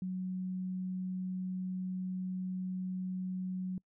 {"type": "tone", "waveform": "sine", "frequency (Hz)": 185, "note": "F#3", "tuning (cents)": 0, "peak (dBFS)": -34, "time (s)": [0.02, 3.78], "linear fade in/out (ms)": 2, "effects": ["noise-tail reverb RT60 0.1 s tail -26 dB re dry"]}